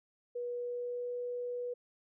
sine tone with pitch glide, 484.9 to 488.8 Hz, B4 to B4, -32 to -18 cents, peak -35 dBFS, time 0.35-1.74 s, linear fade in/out 10 ms, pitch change +14 cents, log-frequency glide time 0.53-1.12 s, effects none

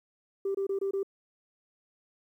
sine tone bursts, 392 Hz, G4, in tune, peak -26 dBFS, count 5, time 0.45-1.031 s, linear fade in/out 5 ms, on 97 ms, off 24 ms, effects tanh soft clip ceiling -24 dBFS + 11-bit

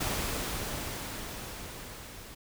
pink noise with level ramp, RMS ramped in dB -31 to -47 dBFS, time 0-2.35 s, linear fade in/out 10 ms, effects none

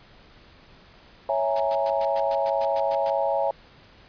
sine chord, A# half-diminished seventh, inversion first, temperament equal, 554.4 / 659.3 / 830.6 / 932.3 Hz, C#5 / E5 / G#5 / A#5, 0 / 0 / 0 / 0 cents, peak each -25 / -26 / -27 / -31 dBFS, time 1.29-3.51 s, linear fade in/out 2 ms
white noise bursts, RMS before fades -37 dBFS, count 11, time 1.56-3.1 s, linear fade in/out 0 ms, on 40 ms, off 110 ms
effects pink hiss -52 dBFS RMS until 4.08 s + resampled to 11025 Hz

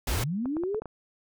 pink noise, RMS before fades -31 dBFS, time 0.07-0.24 s, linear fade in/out 5 ms
sine linear sweep, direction up, 40.3 to 450 Hz, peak -27 dBFS, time 0.08-0.8 s, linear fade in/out 10 ms
clicks, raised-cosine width 1 ms, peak -24 dBFS, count 6, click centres 0.457 / 0.568 / 0.636 / 0.746 / 0.82 / 0.857 s
effects none

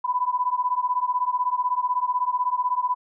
sine beating tone pair, 987.8 / 1003.8 Hz, B5 / B5, 0 / +28 cents, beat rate 16 Hz, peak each -24 dBFS, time 0.04-2.95 s, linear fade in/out 10 ms, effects none

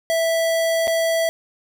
square tone with dropouts, 658 Hz, E5, 3 cents flat, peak -18 dBFS, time 0.1-1.29 s, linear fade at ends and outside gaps 0 ms, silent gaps 0.872-0.878 s, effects none

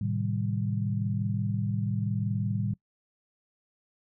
sine chord, A half-diminished seventh, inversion none, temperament equal, 110 / 130.81 / 155.56 / 196 Hz, A2 / C3 / Eb3 / G3, 0 / 0 / 0 / 0 cents, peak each -29 / -35 / -35 / -32 dBFS, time 0.01-2.74 s, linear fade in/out 5 ms, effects noise-tail reverb RT60 0.1 s tail -23 dB re dry

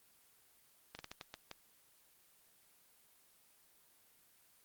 slowing click train, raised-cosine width 0.2 ms, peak -28 dBFS, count 7, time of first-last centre 0.95-1.513 s, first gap 40 ms, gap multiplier 1.34, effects white hiss -68 dBFS RMS until 4.64 s + Opus 24 kbps

